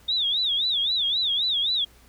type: tone with vibrato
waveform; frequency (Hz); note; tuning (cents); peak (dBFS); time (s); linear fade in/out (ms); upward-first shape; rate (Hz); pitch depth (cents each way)
sine; 3600; A7; +39; -21; 0.08-1.85; 10; sine; 3.8; 180
effects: added 60 Hz sine -55 dBFS peak until 2.08 s + pink hiss -56 dBFS RMS until 2.08 s